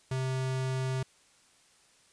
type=tone; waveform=square; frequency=130.81 Hz; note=C3; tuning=in tune; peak=-30 dBFS; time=0.11-1.03 s; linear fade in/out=5 ms; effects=white hiss -63 dBFS RMS until 2.12 s + resampled to 22050 Hz